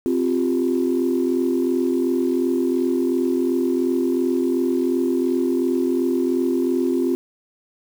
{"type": "chord", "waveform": "sine", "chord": "C suspended fourth", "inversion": "none", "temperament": "equal", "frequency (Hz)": [261.6, 349.2, 392], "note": ["C4", "F4", "G4"], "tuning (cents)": [0, 0, 0], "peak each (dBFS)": [-20, -20, -25], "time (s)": [0.06, 7.15], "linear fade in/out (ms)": 0, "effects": ["tanh soft clip ceiling -10 dBFS", "7-bit"]}